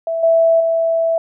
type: tone with level steps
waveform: sine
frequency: 659.3 Hz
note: E5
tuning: in tune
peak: -17 / -9 / -13 dBFS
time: 0.07-1.18 s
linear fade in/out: 2 ms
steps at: 0.23 / 0.6 s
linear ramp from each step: 5 ms
effects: none